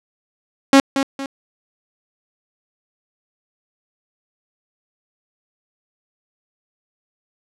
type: tone with echo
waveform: sawtooth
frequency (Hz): 273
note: C#4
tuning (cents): -26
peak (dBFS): -3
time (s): 0.73-0.8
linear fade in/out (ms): 2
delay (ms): 230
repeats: 2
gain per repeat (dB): -9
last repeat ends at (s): 1.26
effects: low-pass 8000 Hz 12 dB/octave